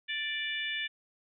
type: harmonic tone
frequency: 587.3 Hz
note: D5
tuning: in tune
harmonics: 3 / 4 / 5 / 6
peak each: -36 / -37 / -38 / -39 dBFS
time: 0.08-0.88 s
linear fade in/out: 20 ms
effects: none